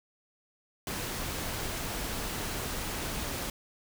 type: noise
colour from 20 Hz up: pink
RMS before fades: -35 dBFS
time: 0.87-3.5 s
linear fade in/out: 2 ms
effects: none